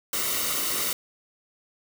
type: noise with comb filter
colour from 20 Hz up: white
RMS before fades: -27 dBFS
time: 0.13-0.93 s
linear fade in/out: 2 ms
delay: 1.2 ms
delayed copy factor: -0.55
effects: none